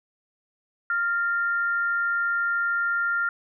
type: tone pair together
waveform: sine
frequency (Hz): 1396.9 / 1819.7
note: F6 / A#6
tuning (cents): 0 / -42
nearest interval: perfect fourth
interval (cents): 458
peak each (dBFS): -22 / -33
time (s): 0.9-3.29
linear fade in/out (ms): 2
effects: none